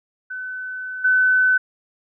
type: tone with level steps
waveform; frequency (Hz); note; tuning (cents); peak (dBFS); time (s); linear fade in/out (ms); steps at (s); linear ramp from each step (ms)
sine; 1511; F#6; +36; -27 / -13; 0.3-1.58; 10; 1.04; 10
effects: none